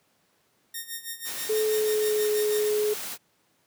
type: tone with tremolo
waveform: 5% pulse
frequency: 1841 Hz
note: A#6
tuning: 22 cents flat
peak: -21 dBFS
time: 0.74-2.69 s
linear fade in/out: 5 ms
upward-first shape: sine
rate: 6.2 Hz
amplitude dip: 80%
type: noise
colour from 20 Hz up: white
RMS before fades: -35 dBFS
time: 1.24-3.18 s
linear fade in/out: 50 ms
type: tone with pitch glide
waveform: sine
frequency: 432.3 to 422.4 Hz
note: A4 to G#4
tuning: -31 to +29 cents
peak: -22 dBFS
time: 1.49-2.94 s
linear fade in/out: 10 ms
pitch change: -40 cents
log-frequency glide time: 1.63-2.3 s
effects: pink hiss -67 dBFS RMS until 3.66 s + high-pass 150 Hz 12 dB/octave